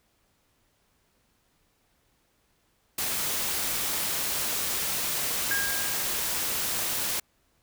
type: noise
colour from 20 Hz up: white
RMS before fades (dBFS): -29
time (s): 2.98-7.2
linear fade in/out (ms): 5
type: tone with exponential decay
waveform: sine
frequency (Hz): 1620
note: G#6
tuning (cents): -43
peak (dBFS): -24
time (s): 5.51-6.53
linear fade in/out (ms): 0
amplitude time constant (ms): 220
effects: pink hiss -69 dBFS RMS until 7.62 s